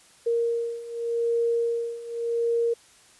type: beating tone pair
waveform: sine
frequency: 466.2 / 467.05 Hz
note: A#4 / A#4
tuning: 0 / +3 cents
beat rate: 0.85 Hz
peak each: -28 / -25 dBFS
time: 0.26-2.74 s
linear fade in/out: 10 ms
effects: white hiss -55 dBFS RMS until 3.19 s + resampled to 24000 Hz